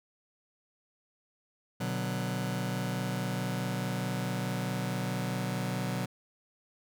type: chord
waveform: sawtooth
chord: B minor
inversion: none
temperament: just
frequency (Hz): 123.47 / 148.16 / 185.21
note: B2 / D3 / F#3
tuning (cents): 0 / +16 / +2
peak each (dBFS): -30 / -34 / -30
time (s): 1.8-6.06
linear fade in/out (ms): 10
effects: none